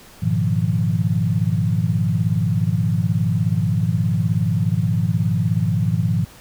sine chord, F half-diminished seventh, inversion first, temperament equal with one note detuned, 103.83 / 120.44 / 155.56 / 174.61 Hz, Ab2 / Cb3 / Eb3 / F3, 0 / -43 / 0 / 0 cents, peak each -21 / -22 / -22 / -22 dBFS, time 0.22-6.25 s, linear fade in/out 10 ms, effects pink hiss -45 dBFS RMS until 6.4 s

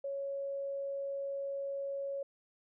sine tone, 554.4 Hz, C#5, in tune, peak -35 dBFS, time 0.04-2.23 s, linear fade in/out 5 ms, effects none

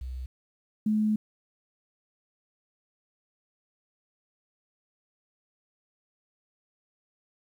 sine tone pair in turn, 63.7 / 214.3 Hz, C2 / A3, -46 / -45 cents, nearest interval octave + major sixth, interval 2101 cents, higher second, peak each -33 / -22 dBFS, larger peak second, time 0.01-0.26 / 0.86-1.16 s, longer second, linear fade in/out 5 ms, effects 10-bit

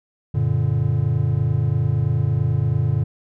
triangle chord, Gb augmented, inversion none, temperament just, 92.5 / 115.62 / 144.53 Hz, Gb2 / Bb2 / D3, 0 / -14 / -27 cents, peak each -22 / -18 / -19 dBFS, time 0.34-3.04 s, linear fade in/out 10 ms, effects none

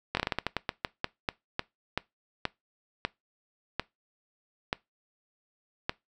slowing click train, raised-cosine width 0.3 ms, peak -11 dBFS, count 20, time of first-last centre 0.15-5.895 s, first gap 21 ms, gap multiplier 1.25, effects noise-tail reverb RT60 0.2 s tail -22 dB re dry

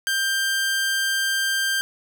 sawtooth tone, 1575 Hz, G6, 8 cents sharp, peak -17 dBFS, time 0.07-1.81 s, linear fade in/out 0 ms, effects none

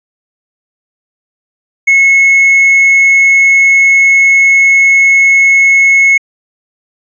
sine tone with tanh clipping, 2185 Hz, C#7, 26 cents flat, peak -4 dBFS, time 1.87-6.18 s, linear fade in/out 10 ms, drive 2 dB, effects resampled to 16000 Hz

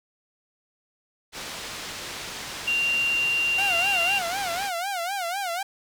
white low-pass noise, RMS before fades -36 dBFS, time 1.32-4.71 s, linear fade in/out 50 ms, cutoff 5200 Hz, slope 12 dB/octave
sine tone, 2773 Hz, F7, 13 cents flat, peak -21 dBFS, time 2.67-4.19 s, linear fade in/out 10 ms
sawtooth tone with vibrato, 738 Hz, F#5, 5 cents flat, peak -23 dBFS, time 3.58-5.63 s, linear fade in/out 5 ms, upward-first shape sine, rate 4 Hz, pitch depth 160 cents each way
effects none

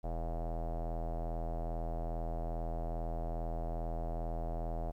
square tone with low-pass filter, 41.2 Hz, E1, in tune, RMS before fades -37 dBFS, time 0.03-4.92 s, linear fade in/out 20 ms, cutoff 690 Hz, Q 5.7, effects 12-bit

